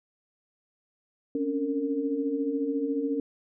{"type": "tone cluster", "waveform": "sine", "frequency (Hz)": [269.1, 283.2, 458.7], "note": ["C4", "C#4", "A#4"], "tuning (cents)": [49, 37, -28], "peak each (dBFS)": [-33, -28, -31], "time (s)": [1.35, 3.2], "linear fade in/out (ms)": 2, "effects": []}